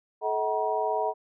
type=tone cluster; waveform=sine; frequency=433.5 / 639 / 753 / 956 Hz; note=A4 / D#5 / F#5 / A#5; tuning=-26 / +46 / +30 / +43 cents; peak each=-30 dBFS; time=0.21-1.14 s; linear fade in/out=50 ms; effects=none